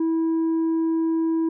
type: tone with tanh clipping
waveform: sine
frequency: 326 Hz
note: E4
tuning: 19 cents flat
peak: -20 dBFS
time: 0-1.49 s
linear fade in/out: 5 ms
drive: 3 dB
effects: none